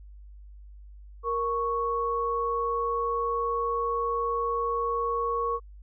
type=tone pair together; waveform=sine; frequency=467.5 / 1108.7 Hz; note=A#4 / C#6; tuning=+5 / 0 cents; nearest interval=octave + minor third; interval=1495 cents; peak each=-29 / -27 dBFS; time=1.23-5.6 s; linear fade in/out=50 ms; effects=added 50 Hz sine -44 dBFS peak until 5.82 s